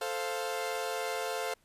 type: chord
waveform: sawtooth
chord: F major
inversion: first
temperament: equal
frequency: 440 / 523.3 / 698.5 Hz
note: A4 / C5 / F5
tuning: 0 / 0 / 0 cents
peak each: -33 dBFS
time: 0.01-1.54 s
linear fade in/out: 5 ms
effects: pink hiss -68 dBFS RMS until 1.64 s + resampled to 32000 Hz